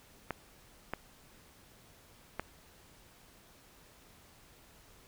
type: clicks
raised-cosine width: 0.5 ms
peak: -19 dBFS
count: 3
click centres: 0.307 / 0.936 / 2.396 s
effects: pink hiss -60 dBFS RMS until 5.07 s